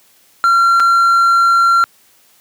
triangle tone with dropouts, 1371 Hz, F6, 32 cents flat, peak -6 dBFS, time 0.44-1.84 s, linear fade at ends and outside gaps 0 ms, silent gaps 0.798-0.802 s, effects white hiss -51 dBFS RMS until 2.4 s + high-pass 100 Hz 12 dB/octave

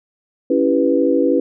sine chord, C# half-diminished seventh, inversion none, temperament equal with one note detuned, 277.2 / 329.6 / 393.1 / 493.9 Hz, C#4 / E4 / G4 / B4, 0 / 0 / +5 / 0 cents, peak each -17 / -18 / -21 / -17 dBFS, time 0.5-1.4 s, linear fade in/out 5 ms, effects none

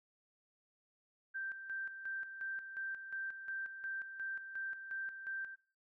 sine tone with tremolo, 1568 Hz, G6, in tune, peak -38 dBFS, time 1.34-5.56 s, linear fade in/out 20 ms, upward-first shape square, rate 2.8 Hz, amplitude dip 60%, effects noise-tail reverb RT60 0.4 s tail -18 dB re dry

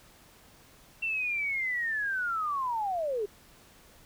sine linear sweep, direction down, 2714 to 392 Hz, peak -28 dBFS, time 1.02-3.26 s, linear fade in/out 10 ms, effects pink hiss -57 dBFS RMS until 4.05 s

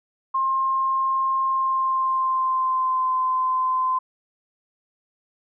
sine tone with pitch glide, 1063 to 1031.5 Hz, C6 to C6, +27 to -25 cents, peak -19 dBFS, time 0.34-3.99 s, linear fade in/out 10 ms, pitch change -52 cents, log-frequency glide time 1.44-3.13 s, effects none

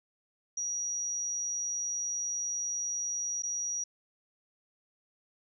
sine tone with dropouts, 5770 Hz, F#8, 44 cents flat, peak -31 dBFS, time 0.57-3.84 s, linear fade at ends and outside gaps 5 ms, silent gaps 3.423-3.433 s, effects none

